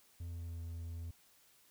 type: tone with pitch glide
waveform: triangle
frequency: 85.2 to 83.78 Hz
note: F2 to E2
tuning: -42 to +29 cents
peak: -39 dBFS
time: 0.2-1.11 s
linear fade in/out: 5 ms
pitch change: -29 cents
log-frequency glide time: 0.31-0.57 s
effects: white hiss -67 dBFS RMS until 1.7 s